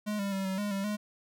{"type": "tone with pitch steps", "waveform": "square", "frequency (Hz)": [210.2, 198.6, 193.5, 190.1, 206.1, 196, 209.4], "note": ["G#3", "G3", "G3", "F#3", "G#3", "G3", "G#3"], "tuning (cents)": [21, 23, -22, 47, -13, 0, 15], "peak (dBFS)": -31, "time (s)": [0.06, 0.97], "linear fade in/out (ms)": 20, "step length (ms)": 130, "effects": []}